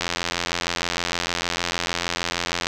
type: click train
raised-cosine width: 0.2 ms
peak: -5 dBFS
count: 231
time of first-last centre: 0.01-2.669 s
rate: 86.5 Hz
effects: none